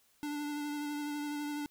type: tone with vibrato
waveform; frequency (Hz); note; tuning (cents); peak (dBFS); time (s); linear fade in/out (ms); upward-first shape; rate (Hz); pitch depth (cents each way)
square; 293.7; D4; 0; -36; 0.23-1.66; 0; triangle; 12; 22
effects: white hiss -69 dBFS RMS until 1.7 s